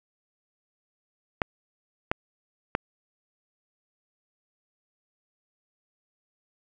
clicks, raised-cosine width 0.5 ms, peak -8 dBFS, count 3, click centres 1.418 / 2.115 / 2.751 s, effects none

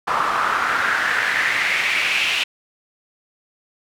pink noise with band-pass filter sweep, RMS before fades -20 dBFS, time 0.07-2.44 s, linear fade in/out 10 ms, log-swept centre 1100 to 2800 Hz, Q 3.9, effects none

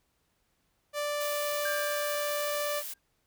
sawtooth tone, 587.3 Hz, D5, in tune, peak -26 dBFS, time 0.93-2.83 s, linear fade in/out 50 ms
blue noise, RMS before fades -39 dBFS, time 1.2-2.94 s, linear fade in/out 10 ms
triangle tone with exponential decay, 1598 Hz, G6, 33 cents sharp, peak -29 dBFS, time 1.65-2.99 s, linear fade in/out 5 ms, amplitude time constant 290 ms
effects pink hiss -74 dBFS RMS until 3.26 s

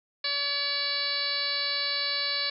harmonic tone with a mistuned harmonic, 570 Hz, C#5, 48 cents sharp, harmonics 1 / 2 / 3 / 4 / 5 / 6 / 7 / 8 / 9, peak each -41 / -40 / -36 / -35 / -40 / -40 / -31 / -31 / -40 dBFS, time 0.24-2.5 s, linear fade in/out 5 ms, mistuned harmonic 8, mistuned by -34 cents, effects none

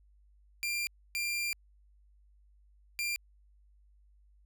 sawtooth tone bursts at uneven times, 2383 Hz, D7, 25 cents sharp, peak -28 dBFS, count 3, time 0.63-0.87 / 1.15-1.53 / 2.99-3.16 s, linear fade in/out 0 ms, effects added 50 Hz sine -60 dBFS peak until 4.45 s

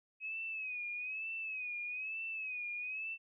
sine tone with vibrato, 2541 Hz, D#7, 36 cents sharp, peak -38 dBFS, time 0.2-3.18 s, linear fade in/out 50 ms, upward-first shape sine, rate 1.1 Hz, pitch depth 85 cents each way, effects none

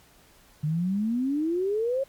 sine exponential sweep, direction up, 146.83 to 554.4 Hz, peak -23 dBFS, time 0.63-2.04 s, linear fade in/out 10 ms, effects pink hiss -57 dBFS RMS until 2.08 s + MP3 96 kbps

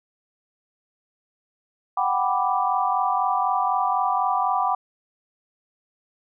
sine chord, G major seventh, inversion third, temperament equal, 740 / 784 / 987.8 / 1174.7 Hz, F#5 / G5 / B5 / D6, 0 / 0 / 0 / 0 cents, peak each -25 dBFS, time 1.97-4.75 s, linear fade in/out 5 ms, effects none

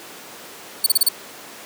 10% pulse tone bursts, 4456 Hz, C#8, 8 cents sharp, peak -5 dBFS, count 5, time 0.84-1.088 s, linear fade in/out 5 ms, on 24 ms, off 32 ms, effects pink hiss -38 dBFS RMS until 1.65 s + high-pass 300 Hz 12 dB/octave

